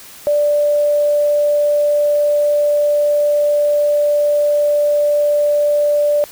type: tone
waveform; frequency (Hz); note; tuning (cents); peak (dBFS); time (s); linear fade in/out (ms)
sine; 587.3; D5; 0; -11; 0.27-6.24; 0
effects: white hiss -38 dBFS RMS until 6.31 s